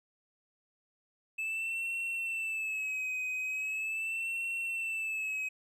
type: tone with vibrato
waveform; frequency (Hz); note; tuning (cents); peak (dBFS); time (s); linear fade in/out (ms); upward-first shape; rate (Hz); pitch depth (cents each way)
triangle; 2613; E7; -16; -31; 1.38-5.49; 10; sine; 0.4; 67
effects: none